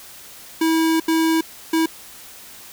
square tone bursts at uneven times, 323.8 Hz, E4, 31 cents flat, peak -16 dBFS, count 3, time 0.61-1 / 1.08-1.41 / 1.73-1.86 s, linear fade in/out 5 ms, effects white hiss -41 dBFS RMS until 2.72 s

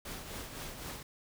pink noise with tremolo, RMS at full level -41 dBFS, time 0.05-1.03 s, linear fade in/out 5 ms, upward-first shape triangle, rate 3.9 Hz, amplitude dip 55%, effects none

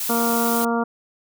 blue noise, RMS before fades -26 dBFS, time 0-0.65 s, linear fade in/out 5 ms
harmonic tone, 233.1 Hz, A#3, in tune, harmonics 1 / 2 / 3 / 4 / 5 / 6, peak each -22 / -25 / -27 / -28 / -29 / -30 dBFS, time 0.09-0.84 s, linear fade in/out 10 ms
effects none

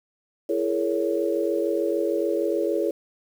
sine chord, A# half-diminished seventh, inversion second, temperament just, 335.6 / 419.5 / 466.2 / 559.4 Hz, E4 / G#4 / A#4 / C#5, +31 / +17 / 0 / +16 cents, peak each -26 / -26 / -29 / -27 dBFS, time 0.49-2.91 s, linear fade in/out 5 ms, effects 8-bit

